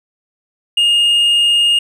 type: tone with tanh clipping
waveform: sine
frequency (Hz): 2841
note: F7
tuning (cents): +29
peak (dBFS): -10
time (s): 0.77-1.79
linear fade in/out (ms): 5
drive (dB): 3
effects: none